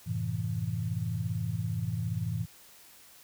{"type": "chord", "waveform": "sine", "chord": "F# half-diminished seventh", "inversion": "none", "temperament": "equal", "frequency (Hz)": [92.5, 110, 130.81, 164.81], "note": ["F#2", "A2", "C3", "E3"], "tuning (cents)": [0, 0, 0, 0], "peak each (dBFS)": [-38, -32, -38, -35], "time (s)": [0.06, 2.46], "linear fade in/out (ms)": 20, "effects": ["white hiss -55 dBFS RMS until 3.23 s"]}